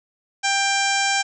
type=harmonic tone; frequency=790 Hz; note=G5; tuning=13 cents sharp; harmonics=1 / 2 / 3 / 4 / 5 / 6 / 7 / 8 / 9 / 10; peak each=-23 / -24 / -25 / -29 / -32 / -34 / -28 / -31 / -30 / -34 dBFS; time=0.43-1.23 s; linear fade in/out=20 ms; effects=none